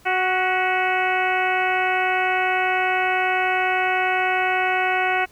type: harmonic tone with a mistuned harmonic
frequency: 370 Hz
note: F#4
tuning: in tune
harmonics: 1 / 2 / 3 / 4 / 5 / 6 / 7 / 8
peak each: -28 / -22 / -30 / -25 / -28 / -27 / -28 / -38 dBFS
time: 0.05-5.26 s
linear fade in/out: 20 ms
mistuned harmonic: 5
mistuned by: +51 cents
effects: pink hiss -53 dBFS RMS until 5.31 s